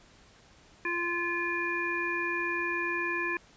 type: harmonic tone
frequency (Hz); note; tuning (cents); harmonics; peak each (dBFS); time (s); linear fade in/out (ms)
345.9; F4; -17; 1 / 3 / 5 / 7; -35 / -36 / -32 / -34; 0.85-3.37; 2
effects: pink hiss -58 dBFS RMS until 3.56 s + resampled to 16000 Hz